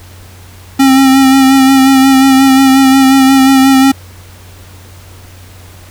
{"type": "tone with vibrato", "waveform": "square", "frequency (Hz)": 267.3, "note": "C4", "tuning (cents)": 37, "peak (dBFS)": -4, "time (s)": [0.79, 3.92], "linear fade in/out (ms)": 10, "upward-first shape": "sine", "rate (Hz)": 5.6, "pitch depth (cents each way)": 27, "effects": ["added 91 Hz sine -33 dBFS peak until 5.9 s", "pink hiss -38 dBFS RMS until 5.9 s"]}